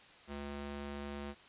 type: tone with high-pass filter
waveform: square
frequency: 71.3 Hz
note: C#2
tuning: 49 cents sharp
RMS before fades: -43 dBFS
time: 0.27-1.35 s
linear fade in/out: 50 ms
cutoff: 150 Hz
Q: 0.79
effects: white hiss -58 dBFS RMS until 1.48 s + resampled to 8000 Hz